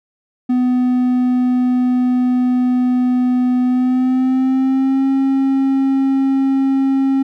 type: tone with pitch glide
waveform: triangle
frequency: 250 to 269.5 Hz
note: B3 to C#4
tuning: +21 to -49 cents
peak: -10 dBFS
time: 0.49-7.23 s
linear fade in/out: 10 ms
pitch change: +130 cents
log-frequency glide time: 3.62-5.07 s
effects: none